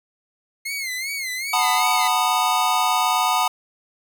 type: tone with vibrato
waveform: sawtooth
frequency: 2127 Hz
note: C7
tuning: 28 cents sharp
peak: -22 dBFS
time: 0.65-2.08 s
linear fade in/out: 10 ms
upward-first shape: sine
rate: 2.6 Hz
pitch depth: 110 cents each way
type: chord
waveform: square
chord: B dominant seventh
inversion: second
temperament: just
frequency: 740.8 / 889 / 987.8 / 1234.7 Hz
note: F#5 / A5 / B5 / D#6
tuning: +2 / +18 / 0 / -14 cents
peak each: -24 dBFS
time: 1.53-3.48 s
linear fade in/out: 5 ms
effects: none